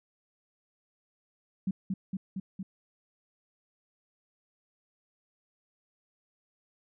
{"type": "tone with echo", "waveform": "sine", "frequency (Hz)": 190.9, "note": "G3", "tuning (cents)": -46, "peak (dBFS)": -26, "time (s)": [1.67, 1.71], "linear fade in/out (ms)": 5, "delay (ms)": 230, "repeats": 4, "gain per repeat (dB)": -2, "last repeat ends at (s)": 2.63, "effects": []}